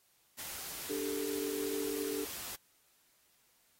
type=noise; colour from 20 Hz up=white; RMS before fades=-43 dBFS; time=0.38-2.56 s; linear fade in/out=10 ms
type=chord; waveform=sine; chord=D suspended fourth; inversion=none; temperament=equal with one note detuned; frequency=293.7 / 395.4 / 440 Hz; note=D4 / G4 / A4; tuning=0 / +15 / 0 cents; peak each=-39 dBFS; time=0.89-2.25 s; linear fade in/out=10 ms
effects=white hiss -70 dBFS RMS until 3.79 s + AAC 48 kbps